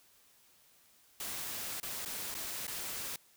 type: noise with dropouts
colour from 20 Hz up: white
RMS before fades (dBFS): -40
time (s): 1.2-3.16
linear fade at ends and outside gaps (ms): 2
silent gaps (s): 1.801-1.83 / 2.051-2.058 / 2.343-2.349 / 2.669-2.678
effects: white hiss -65 dBFS RMS until 3.36 s